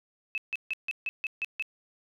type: tone bursts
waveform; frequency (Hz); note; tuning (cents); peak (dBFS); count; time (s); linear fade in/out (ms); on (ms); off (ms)
sine; 2600; E7; -24; -28; 8; 0.35-1.624; 0; 28; 150
effects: none